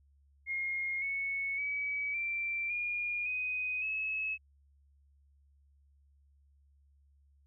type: tone with pitch steps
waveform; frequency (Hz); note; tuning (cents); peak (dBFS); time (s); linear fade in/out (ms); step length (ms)
sine; 2141 / 2209 / 2279 / 2351 / 2426 / 2502 / 2582; C7 / C#7 / C#7 / D7 / D#7 / D#7 / E7; +39 / -7 / +47 / +1 / -44 / +9 / -37; -32; 0.46-4.38; 50; 560
effects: added 70 Hz sine -63 dBFS peak until 7.46 s